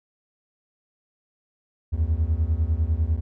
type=beating tone pair; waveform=triangle; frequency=74.6 / 84.6 Hz; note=D2 / E2; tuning=+28 / +45 cents; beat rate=10 Hz; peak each=-21 dBFS; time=1.92-3.21 s; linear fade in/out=20 ms; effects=none